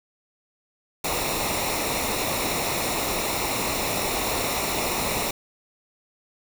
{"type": "noise with comb filter", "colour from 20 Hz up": "pink", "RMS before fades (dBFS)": -26, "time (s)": [1.04, 5.31], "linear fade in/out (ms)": 5, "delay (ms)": 0.63, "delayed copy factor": -0.65, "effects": []}